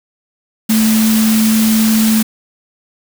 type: tone in noise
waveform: sine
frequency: 220 Hz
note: A3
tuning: in tune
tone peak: -9 dBFS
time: 0.69-2.23 s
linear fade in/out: 10 ms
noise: white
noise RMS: -19 dBFS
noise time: 0.69-2.23 s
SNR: +7 dB
effects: none